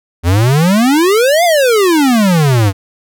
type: exponential two-way sweep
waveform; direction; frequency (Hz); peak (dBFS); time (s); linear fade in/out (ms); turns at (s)
square; up then down; 81 to 720 to 93; -8; 0.23-2.73; 50; 1.44
effects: none